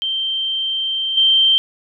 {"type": "tone with level steps", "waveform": "sine", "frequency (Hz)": 3136, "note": "G7", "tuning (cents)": 0, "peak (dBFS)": [-18, -10], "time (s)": [0.02, 1.58], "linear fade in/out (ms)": 0, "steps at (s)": 1.17, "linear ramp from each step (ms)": 5, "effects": []}